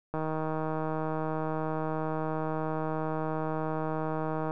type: click train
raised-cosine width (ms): 1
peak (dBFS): -19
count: 687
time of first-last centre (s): 0.14-4.509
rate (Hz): 157
effects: none